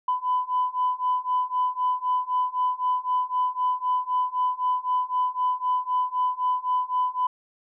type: beating tone pair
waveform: sine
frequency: 1000 / 1003.9 Hz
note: B5 / B5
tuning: +21 / +28 cents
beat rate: 3.9 Hz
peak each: -25 / -24 dBFS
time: 0.08-7.27 s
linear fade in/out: 5 ms
effects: tanh soft clip ceiling -15 dBFS